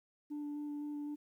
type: tone with vibrato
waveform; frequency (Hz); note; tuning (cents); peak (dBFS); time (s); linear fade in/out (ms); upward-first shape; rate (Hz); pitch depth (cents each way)
sine; 293.7; D4; 0; -36; 0.3-1.16; 20; square; 3.9; 8
effects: tanh soft clip ceiling -37 dBFS + 12-bit